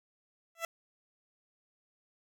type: tone with exponential growth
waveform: 15% pulse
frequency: 666 Hz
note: E5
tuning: 18 cents sharp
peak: -23 dBFS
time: 0.55-0.65 s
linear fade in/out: 2 ms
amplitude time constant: 21 ms
effects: none